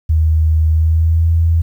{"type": "tone with pitch glide", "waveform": "sine", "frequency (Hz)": [79.1, 82.65], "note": ["D#2", "E2"], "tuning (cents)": [29, 5], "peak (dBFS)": -9, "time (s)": [0.09, 1.62], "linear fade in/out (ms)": 10, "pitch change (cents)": 76, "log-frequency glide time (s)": [0.69, 1.28], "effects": ["8-bit"]}